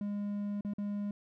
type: tone with dropouts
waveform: triangle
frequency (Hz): 204.4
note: G#3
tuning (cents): -27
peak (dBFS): -31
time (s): 0.01-1.11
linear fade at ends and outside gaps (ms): 2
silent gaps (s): 0.609-0.648 / 0.736-0.783
effects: none